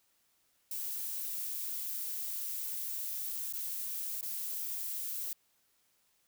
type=noise with dropouts; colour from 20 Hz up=violet; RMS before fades=-38 dBFS; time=0.71-5.33 s; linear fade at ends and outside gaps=2 ms; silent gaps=3.526-3.535 / 4.211-4.228 s; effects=white hiss -73 dBFS RMS until 6.27 s